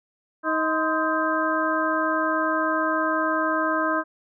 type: harmonic tone with a mistuned harmonic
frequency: 315.5 Hz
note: D#4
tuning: 24 cents sharp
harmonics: 1 / 2 / 3 / 4 / 5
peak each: -27 / -27 / -27 / -27 / -27 dBFS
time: 0.43-4.04 s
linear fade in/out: 50 ms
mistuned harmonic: 3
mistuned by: +150 cents
effects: none